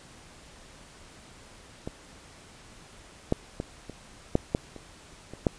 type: clicks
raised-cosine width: 2 ms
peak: -20 / -9 / -17 / -25 / -7 / -10 / -27 / -26 / -8 dBFS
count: 9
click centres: 1.875 / 3.324 / 3.601 / 3.897 / 4.354 / 4.549 / 4.763 / 5.336 / 5.468 s
effects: pink hiss -51 dBFS RMS until 5.58 s + resampled to 22050 Hz